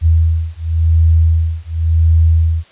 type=beating tone pair; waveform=sine; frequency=81 / 81.92 Hz; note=E2 / E2; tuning=-30 / -10 cents; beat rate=0.92 Hz; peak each=-12 dBFS; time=0.01-2.64 s; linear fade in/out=50 ms; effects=white hiss -46 dBFS RMS until 2.71 s + resampled to 8000 Hz